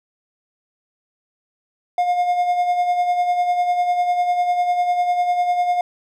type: tone with tremolo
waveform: triangle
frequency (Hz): 712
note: F5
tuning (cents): +33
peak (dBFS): -12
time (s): 1.98-5.81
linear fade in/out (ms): 2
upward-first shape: sine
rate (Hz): 10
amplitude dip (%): 50
effects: none